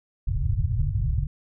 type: low-pass noise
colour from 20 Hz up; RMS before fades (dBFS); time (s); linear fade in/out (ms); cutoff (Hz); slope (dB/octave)
white; -24; 0.27-1.27; 5; 140; 96
effects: none